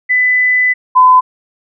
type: tone pair in turn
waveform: sine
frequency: 2000 / 1013.7 Hz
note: B6 / B5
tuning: +21 / +45 cents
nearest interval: octave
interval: 1176 cents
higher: first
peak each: -8 / -3 dBFS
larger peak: second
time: 0.09-0.74 / 0.95-1.21 s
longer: first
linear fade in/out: 20 ms
effects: none